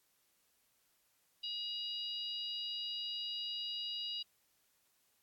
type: harmonic tone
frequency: 960 Hz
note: B5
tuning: 49 cents flat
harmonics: 3 / 4 / 5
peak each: -41 / -43 / -45 dBFS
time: 1.43-4.23 s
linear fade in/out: 10 ms
effects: white hiss -75 dBFS RMS until 5.22 s + AAC 64 kbps